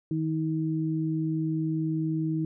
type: tone pair together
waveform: sine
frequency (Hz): 157.6 / 317.8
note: D#3 / D#4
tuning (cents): +23 / +37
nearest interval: octave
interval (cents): 1214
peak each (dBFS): -28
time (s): 0.11-2.45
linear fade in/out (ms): 2
effects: none